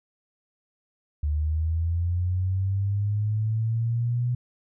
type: linear sweep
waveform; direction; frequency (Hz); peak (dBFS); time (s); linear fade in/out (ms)
sine; up; 73.42 to 123.47; -22; 1.23-4.35; 5
effects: none